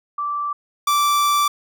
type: tone pair in turn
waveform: sine / 45% pulse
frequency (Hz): 1167 / 1167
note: D6 / D6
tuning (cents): -11 / -11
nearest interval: unison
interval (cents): 0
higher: neither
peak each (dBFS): -21 / -15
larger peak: second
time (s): 0.18-0.53 / 0.87-1.48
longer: second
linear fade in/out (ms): 5
effects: none